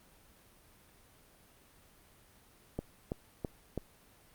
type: click train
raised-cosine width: 2 ms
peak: -21 dBFS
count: 4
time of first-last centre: 2.79-3.777 s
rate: 3.04 Hz
effects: pink hiss -62 dBFS RMS until 4.34 s + Opus 32 kbps